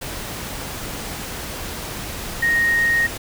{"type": "tone in noise", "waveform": "sine", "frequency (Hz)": 1864.7, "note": "A#6", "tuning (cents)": 0, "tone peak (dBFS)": -15, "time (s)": [2.42, 3.07], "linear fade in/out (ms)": 10, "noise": "pink", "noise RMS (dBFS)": -30, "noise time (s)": [0.01, 3.18], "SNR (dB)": 12, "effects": []}